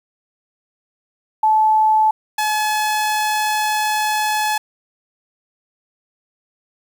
sine / sawtooth tone pair in turn, 868 / 853.6 Hz, A5 / G#5, -24 / +47 cents, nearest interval unison, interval 29 cents, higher first, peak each -11 / -13 dBFS, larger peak first, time 1.43-2.11 / 2.38-4.58 s, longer second, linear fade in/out 5 ms, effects 8-bit

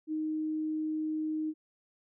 sine tone, 311.1 Hz, D#4, in tune, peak -30 dBFS, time 0.07-1.54 s, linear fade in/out 50 ms, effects none

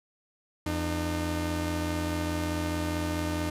sawtooth tone pair together, 84.71 / 303.1 Hz, E2 / D#4, +48 / -45 cents, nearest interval octave + minor seventh, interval 2207 cents, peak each -27 dBFS, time 0.66-3.5 s, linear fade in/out 5 ms, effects resampled to 32000 Hz

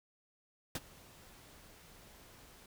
pink noise with ADSR envelope, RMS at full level -36 dBFS, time 0.75-2.66 s, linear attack 4 ms, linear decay 35 ms, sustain -22 dB, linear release 3 ms, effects none

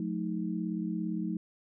sine tone cluster, 179.3 / 216.8 / 315.5 Hz, F3 / A3 / D#4, +46 / -25 / +24 cents, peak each -34 / -35 / -36 dBFS, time 0-1.37 s, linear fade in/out 2 ms, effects none

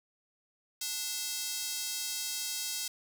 square tone with high-pass filter, 293.7 Hz, D4, in tune, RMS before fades -36 dBFS, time 0.81-2.88 s, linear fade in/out 5 ms, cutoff 5000 Hz, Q 1.1, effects none

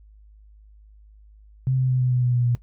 sine tone with pitch steps, 130.81 / 129.31 / 127.82 / 126.35 / 124.9 / 123.47 / 122.05 / 120.65 Hz, C3 / C3 / C3 / B2 / B2 / B2 / B2 / B2, 0 / -20 / -40 / +40 / +20 / 0 / -20 / -40 cents, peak -18 dBFS, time 1.67-2.55 s, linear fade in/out 0 ms, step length 110 ms, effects noise-tail reverb RT60 0.1 s tail -17 dB re dry + added 52 Hz sine -47 dBFS peak until 2.62 s

